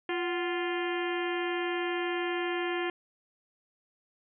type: harmonic tone with a mistuned harmonic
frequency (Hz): 349.2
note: F4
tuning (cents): 0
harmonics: 1 / 2 / 3 / 4 / 5 / 6 / 7 / 8 / 9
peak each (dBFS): -31 / -38 / -40 / -43 / -38 / -41 / -43 / -44 / -45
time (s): 0.09-2.9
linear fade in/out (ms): 2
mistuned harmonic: 2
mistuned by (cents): +100
effects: none